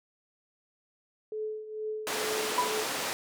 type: tone with tremolo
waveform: sine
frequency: 431.3 Hz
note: A4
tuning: 35 cents flat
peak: -30 dBFS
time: 1.32-2.83 s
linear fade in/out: 2 ms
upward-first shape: triangle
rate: 2.2 Hz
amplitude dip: 75%
type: band-pass noise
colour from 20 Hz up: pink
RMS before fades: -33 dBFS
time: 2.07-3.13 s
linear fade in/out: 0 ms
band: 380 to 11000 Hz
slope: 12 dB/octave
type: tone with exponential decay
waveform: sine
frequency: 987.8 Hz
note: B5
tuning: in tune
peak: -20 dBFS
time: 2.58-2.81 s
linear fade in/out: 2 ms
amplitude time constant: 48 ms
effects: none